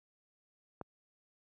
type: click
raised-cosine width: 1 ms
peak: -27 dBFS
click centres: 0.813 s
effects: high-pass 80 Hz 12 dB/octave